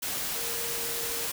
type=tone in noise; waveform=sine; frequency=466.2 Hz; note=A#4; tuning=in tune; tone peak=-40 dBFS; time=0.35-1.27 s; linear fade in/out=10 ms; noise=white; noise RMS=-32 dBFS; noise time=0.02-1.32 s; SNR=-11 dB; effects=none